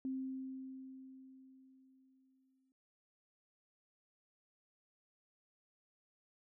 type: tone with exponential decay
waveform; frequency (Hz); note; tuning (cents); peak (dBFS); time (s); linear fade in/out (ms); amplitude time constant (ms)
sine; 263.1; C4; +10; -36; 0.05-2.72; 1; 580
effects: none